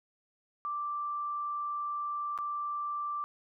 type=tone with dropouts; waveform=sine; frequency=1174.7 Hz; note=D6; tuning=in tune; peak=-32 dBFS; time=0.65-3.24 s; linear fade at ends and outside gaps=0 ms; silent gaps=2.377-2.387 s; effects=none